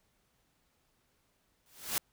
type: noise with exponential growth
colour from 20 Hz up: white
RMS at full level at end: -29 dBFS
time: 1.66-1.98 s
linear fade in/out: 1 ms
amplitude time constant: 68 ms
effects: pink hiss -74 dBFS RMS until 2.12 s